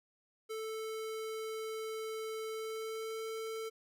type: tone with pitch glide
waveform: square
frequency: 440 to 444.6 Hz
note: A4 to A4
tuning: 0 to +18 cents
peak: -39 dBFS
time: 0.49-3.7 s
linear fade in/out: 20 ms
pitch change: +18 cents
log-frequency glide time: 2.5-3.22 s
effects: none